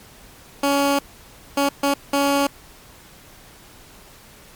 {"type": "tone bursts at uneven times", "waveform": "15% pulse", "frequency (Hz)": 280.9, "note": "C#4", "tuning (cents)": 23, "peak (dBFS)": -10, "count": 4, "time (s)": [[0.63, 0.99], [1.57, 1.69], [1.83, 1.94], [2.13, 2.47]], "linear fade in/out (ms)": 5, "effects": ["pink hiss -46 dBFS RMS until 4.55 s", "MP3 96 kbps"]}